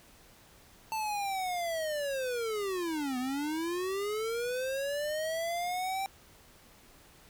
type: linear two-way sweep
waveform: square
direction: down then up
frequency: 890 to 246.9 to 784 Hz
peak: -32 dBFS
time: 0.92-6.06 s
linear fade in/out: 0 ms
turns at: 3.18 s
effects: pink hiss -58 dBFS RMS until 7.29 s